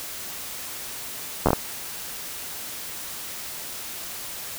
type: slowing click train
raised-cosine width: 1 ms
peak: -4 dBFS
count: 5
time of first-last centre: 1.46-1.532 s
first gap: 11 ms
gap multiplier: 1.34
effects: white hiss -35 dBFS RMS until 4.58 s